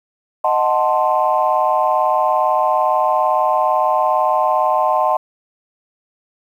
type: chord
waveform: sine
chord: D# diminished seventh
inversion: none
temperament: equal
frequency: 622.3 / 740 / 880 / 1046.5 Hz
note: D#5 / F#5 / A5 / C6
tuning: 0 / 0 / 0 / 0 cents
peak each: -18 dBFS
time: 0.44-5.17 s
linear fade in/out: 5 ms
effects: tanh soft clip ceiling -3 dBFS + 8-bit